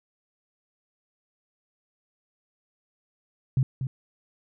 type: tone with echo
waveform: sine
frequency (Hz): 130.81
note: C3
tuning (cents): 0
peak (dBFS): -18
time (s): 3.57-3.63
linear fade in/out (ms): 2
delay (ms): 240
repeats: 1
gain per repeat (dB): -8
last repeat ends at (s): 3.87
effects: none